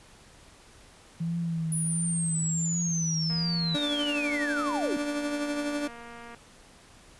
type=tone with vibrato; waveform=sine; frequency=164.81 Hz; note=E3; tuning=in tune; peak=-27 dBFS; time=1.2-3.76 s; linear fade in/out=10 ms; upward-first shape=triangle; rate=1.4 Hz; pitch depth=61 cents each way
type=linear sweep; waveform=sine; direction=down; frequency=9956 to 230.8 Hz; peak=-29 dBFS; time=1.72-4.97 s; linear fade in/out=2 ms
type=click train; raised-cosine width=0.5 ms; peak=-31 dBFS; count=717; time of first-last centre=3.3-6.347 s; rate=235 Hz
type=tone with tremolo; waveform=30% pulse; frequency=292 Hz; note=D4; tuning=10 cents flat; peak=-24 dBFS; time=3.74-5.88 s; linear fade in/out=10 ms; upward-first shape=triangle; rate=12 Hz; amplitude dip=45%
effects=pink hiss -54 dBFS RMS until 7.19 s + resampled to 24000 Hz

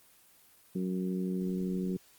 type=harmonic tone; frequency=92.5 Hz; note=F#2; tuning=in tune; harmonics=2 / 3 / 4 / 5; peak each=-31 / -40 / -38 / -46 dBFS; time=0.75-1.97 s; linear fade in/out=5 ms; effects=white hiss -61 dBFS RMS until 2.18 s + Opus 24 kbps

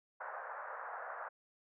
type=band-pass noise; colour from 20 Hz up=white; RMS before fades=-45 dBFS; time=0.2-1.29 s; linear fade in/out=10 ms; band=530 to 1600 Hz; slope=48 dB/octave; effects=none

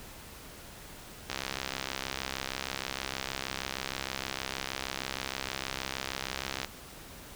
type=click train; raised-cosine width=0.2 ms; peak=-15 dBFS; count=356; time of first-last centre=1.3-6.646 s; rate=66.4 Hz; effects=pink hiss -48 dBFS RMS until 7.35 s

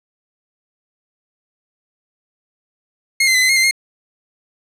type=tone with pitch steps; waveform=sawtooth; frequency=2148 / 2071 / 2017 / 2043 / 2143 / 2079 / 2136 Hz; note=C7 / C7 / B6 / C7 / C7 / C7 / C7; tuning=+45 / -18 / +36 / -42 / +41 / -12 / +35 cents; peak=-8 dBFS; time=3.2-3.711 s; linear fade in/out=5 ms; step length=73 ms; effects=low-pass 11000 Hz 12 dB/octave

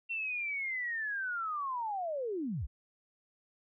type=linear sweep; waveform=sine; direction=down; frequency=2727 to 43.65 Hz; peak=-33 dBFS; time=0.09-2.67 s; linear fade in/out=20 ms; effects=none

